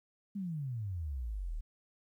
sine exponential sweep, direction down, 207.7 to 35.66 Hz, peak -35 dBFS, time 0.35-1.61 s, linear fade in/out 10 ms, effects 12-bit

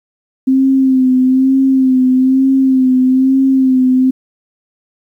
sine tone with vibrato, 261.6 Hz, C4, in tune, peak -7 dBFS, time 0.47-4.11 s, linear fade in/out 10 ms, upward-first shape sine, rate 1.1 Hz, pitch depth 39 cents each way, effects 8-bit

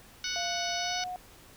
harmonic tone, 740 Hz, F#5, in tune, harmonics 2 / 3 / 4 / 5 / 6 / 7 / 8, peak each -39 / -39 / -39 / -39 / -39 / -39 / -39 dBFS, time 0.24-1.04 s, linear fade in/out 2 ms
sine tone with pitch glide, 693 to 727.9 Hz, F5 to F#5, -14 to -29 cents, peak -34 dBFS, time 0.36-1.16 s, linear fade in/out 0 ms, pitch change +85 cents, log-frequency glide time 0.74-1.05 s
effects pink hiss -54 dBFS RMS until 1.56 s

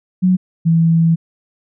sine tone pair in turn, 184 / 164.87 Hz, F#3 / E3, -9 / +1 cents, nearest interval major second, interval 190 cents, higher first, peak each -9 dBFS, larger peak neither, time 0.22-0.37 / 0.65-1.16 s, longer second, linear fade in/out 20 ms, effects none

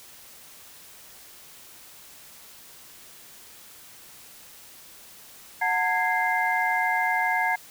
sine tone cluster, 735 / 902 / 1651 / 2092 Hz, F#5 / A5 / G#6 / C7, -12 / +43 / -11 / -1 cents, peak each -27 dBFS, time 5.61-7.56 s, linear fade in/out 10 ms, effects white hiss -48 dBFS RMS until 7.7 s

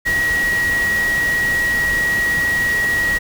sine tone in noise, 1907 Hz, A#6, 39 cents sharp, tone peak -15 dBFS, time 0.05-3.19 s, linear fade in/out 20 ms, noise pink, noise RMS -27 dBFS, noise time 0.05-3.19 s, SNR +9 dB, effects none

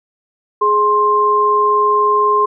sine tone pair together, 418.9 / 1054 Hz, G#4 / C6, +15 / +12 cents, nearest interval octave + major third, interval 1597 cents, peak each -16 / -11 dBFS, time 0.61-2.46 s, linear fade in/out 10 ms, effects none

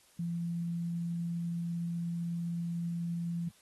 sine tone, 170.3 Hz, F3, 43 cents flat, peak -32 dBFS, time 0.19-3.49 s, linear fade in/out 5 ms, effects white hiss -64 dBFS RMS until 3.61 s + AAC 32 kbps

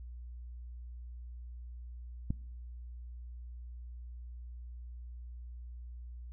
click, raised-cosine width 5 ms, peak -20 dBFS, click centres 2.305 s, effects noise-tail reverb RT60 0.8 s tail -24 dB re dry + added 60 Hz sine -43 dBFS peak until 6.32 s

